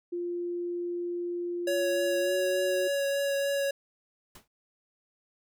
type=tone with pitch glide; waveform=sine; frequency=349.2 to 367.6 Hz; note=F4 to F#4; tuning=0 to -11 cents; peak=-30 dBFS; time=0.12-2.88 s; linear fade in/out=10 ms; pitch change=+89 cents; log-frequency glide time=2.2-2.36 s
type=tone with vibrato; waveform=square; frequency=559 Hz; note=C#5; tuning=14 cents sharp; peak=-27 dBFS; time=1.67-3.71 s; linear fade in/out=5 ms; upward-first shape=triangle; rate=3.4 Hz; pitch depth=12 cents each way
type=noise with exponential decay; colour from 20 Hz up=pink; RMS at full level=-44 dBFS; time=4.35-4.48 s; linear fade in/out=5 ms; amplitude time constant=28 ms
effects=none